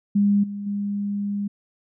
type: tone with level steps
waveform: sine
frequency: 202.7 Hz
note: G#3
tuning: 42 cents flat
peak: -15 / -28 / -23 dBFS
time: 0.15-1.48 s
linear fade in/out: 10 ms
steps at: 0.43 / 0.66 s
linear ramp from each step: 10 ms
effects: none